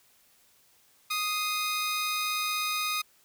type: tone pair together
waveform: 15% pulse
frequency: 1244.5 / 2093 Hz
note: D#6 / C7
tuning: 0 / 0 cents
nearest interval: major sixth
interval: 900 cents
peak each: -22 / -32 dBFS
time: 1.1-3.02 s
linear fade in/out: 10 ms
effects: white hiss -63 dBFS RMS until 3.24 s